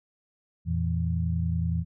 sine tone cluster, 84.8 / 115.5 / 166.1 Hz, E2 / A#2 / E3, +50 / -16 / +13 cents, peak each -27 / -32 / -28 dBFS, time 0.65-1.85 s, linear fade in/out 50 ms, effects none

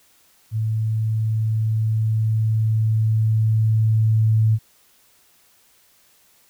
sine tone with level ramp, 110.1 Hz, A2, 2 cents sharp, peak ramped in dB -19 to -13 dBFS, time 0.51-4.59 s, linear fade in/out 50 ms, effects white hiss -57 dBFS RMS until 6.49 s

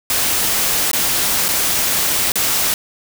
white noise with dropouts, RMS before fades -17 dBFS, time 0.1-2.74 s, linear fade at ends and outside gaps 1 ms, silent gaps 0.914-0.932 / 1.483-1.488 / 2.32-2.356 s, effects none

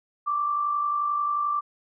sine tone pair together, 1123.4 / 1174.7 Hz, C#6 / D6, +23 / 0 cents, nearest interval minor second, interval 77 cents, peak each -34 / -23 dBFS, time 0.26-1.61 s, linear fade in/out 20 ms, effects none

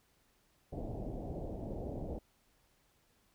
pink low-pass noise, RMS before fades -41 dBFS, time 0.72-2.19 s, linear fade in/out 10 ms, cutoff 740 Hz, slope 48 dB/octave, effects pink hiss -72 dBFS RMS until 3.34 s

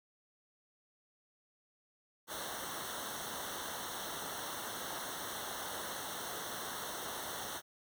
pink noise with comb filter, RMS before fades -42 dBFS, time 2.27-7.62 s, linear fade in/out 50 ms, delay 0.41 ms, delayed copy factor -1, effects none

